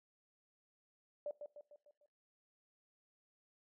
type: tone with echo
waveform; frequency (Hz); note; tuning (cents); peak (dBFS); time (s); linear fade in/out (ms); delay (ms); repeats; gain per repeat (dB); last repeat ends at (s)
sine; 587.3; D5; 0; -38; 1.26-1.31; 2; 150; 5; -6; 2.06
effects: noise-tail reverb RT60 0.4 s tail -21 dB re dry